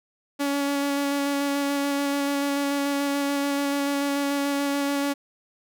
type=tone with vibrato; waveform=sawtooth; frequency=282.1 Hz; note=C#4; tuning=30 cents sharp; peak=-19 dBFS; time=0.39-5.14 s; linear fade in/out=20 ms; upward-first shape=square; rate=6.9 Hz; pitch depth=10 cents each way; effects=none